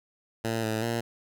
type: tone with pitch steps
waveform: 10% pulse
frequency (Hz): 113.5 / 110.2 / 116.5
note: A#2 / A2 / A#2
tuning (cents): -46 / +3 / -1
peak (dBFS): -19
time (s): 0.44-1.01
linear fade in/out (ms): 10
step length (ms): 190
effects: none